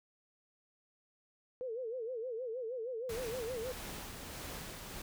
sine tone with vibrato, 478.6 Hz, A#4, 46 cents sharp, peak -37 dBFS, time 1.61-3.72 s, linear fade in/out 0 ms, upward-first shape sine, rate 6.4 Hz, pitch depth 150 cents each way
pink noise with tremolo, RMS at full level -44 dBFS, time 3.09-5.02 s, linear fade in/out 5 ms, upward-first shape sine, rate 1.6 Hz, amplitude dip 30%
effects none

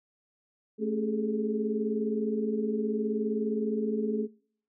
sine tone cluster, 219.9 / 275 / 408.7 / 428 Hz, A3 / C#4 / G#4 / A4, -1 / -14 / -28 / -48 cents, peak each -30 / -38 / -35 / -32 dBFS, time 0.78-4.28 s, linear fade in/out 50 ms, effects noise-tail reverb RT60 0.6 s tail -26 dB re dry

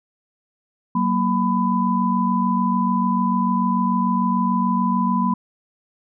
sine tone cluster, 187.2 / 234 / 1000 Hz, F#3 / A#3 / B5, +20 / +7 / +21 cents, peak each -21 dBFS, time 0.95-5.34 s, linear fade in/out 5 ms, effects none

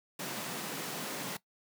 pink high-pass noise, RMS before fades -39 dBFS, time 0.19-1.37 s, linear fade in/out 5 ms, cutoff 140 Hz, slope 48 dB/octave, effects noise-tail reverb RT60 0.1 s tail -18 dB re dry

